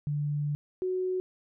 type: tone pair in turn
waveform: sine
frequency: 146.7 / 369.7 Hz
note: D3 / F#4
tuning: -2 / -1 cents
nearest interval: octave + major third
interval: 1601 cents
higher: second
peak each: -27 dBFS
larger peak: neither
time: 0.07-0.55 / 0.82-1.2 s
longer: first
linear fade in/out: 0 ms
effects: none